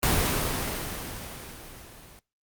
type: noise with level ramp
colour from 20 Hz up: pink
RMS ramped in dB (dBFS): -22 to -50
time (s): 0.03-2.19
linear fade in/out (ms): 0
effects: noise-tail reverb RT60 0.3 s tail -25 dB re dry + Opus 24 kbps

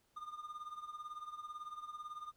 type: tone with tremolo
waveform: triangle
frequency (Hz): 1215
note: D#6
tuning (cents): -42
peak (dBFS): -39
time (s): 0.16-2.32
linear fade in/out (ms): 10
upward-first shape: triangle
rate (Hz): 18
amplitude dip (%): 85
effects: pink hiss -75 dBFS RMS until 2.36 s

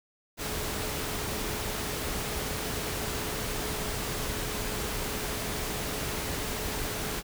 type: tone in noise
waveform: sine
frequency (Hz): 425.7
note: G#4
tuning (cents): +43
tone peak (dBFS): -42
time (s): 0.37-7.23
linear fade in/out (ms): 50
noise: pink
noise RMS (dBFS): -33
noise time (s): 0.37-7.23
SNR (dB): -12
effects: none

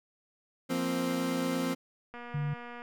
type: chord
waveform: 30% pulse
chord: F suspended fourth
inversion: none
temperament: equal with one note detuned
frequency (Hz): 173.61 / 233.1 / 261.6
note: F3 / Bb3 / C4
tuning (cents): -10 / 0 / 0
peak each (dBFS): -33 / -34 / -28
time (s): 0.69-1.75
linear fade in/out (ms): 20
type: click train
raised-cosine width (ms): 0.5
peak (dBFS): -30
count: 164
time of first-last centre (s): 2.14-2.819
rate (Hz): 240
type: tone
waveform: sine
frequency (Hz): 146.9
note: D3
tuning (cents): +1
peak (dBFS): -29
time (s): 2.34-2.54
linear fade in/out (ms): 5
effects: none

